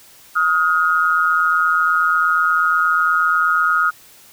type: tone pair together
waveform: sine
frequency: 1258.7 / 1427 Hz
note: D#6 / F6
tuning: +20 / +37 cents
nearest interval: major second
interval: 217 cents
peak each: -16 dBFS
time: 0.35-3.91 s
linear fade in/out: 20 ms
effects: white hiss -46 dBFS RMS until 4.32 s